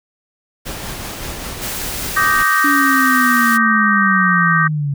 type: noise with tremolo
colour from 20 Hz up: pink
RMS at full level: -26 dBFS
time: 0.65-2.44 s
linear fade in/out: 20 ms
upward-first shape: sine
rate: 5.2 Hz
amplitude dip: 25%
type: high-pass noise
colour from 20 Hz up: white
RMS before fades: -26 dBFS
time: 1.61-3.58 s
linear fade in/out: 20 ms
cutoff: 1300 Hz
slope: 96 dB/octave
type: chord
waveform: sine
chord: Eb major seventh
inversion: third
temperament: just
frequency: 1166.7 / 1244.5 / 1555.6 / 1866.8 Hz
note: D6 / Eb6 / G6 / Bb6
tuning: -12 / 0 / -14 / +2 cents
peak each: -17 / -19 / -16 / -17 dBFS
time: 2.16-4.68 s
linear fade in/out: 10 ms
type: linear sweep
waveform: sine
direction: down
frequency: 288.6 to 138.9 Hz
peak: -16 dBFS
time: 2.64-4.94 s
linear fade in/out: 5 ms
effects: none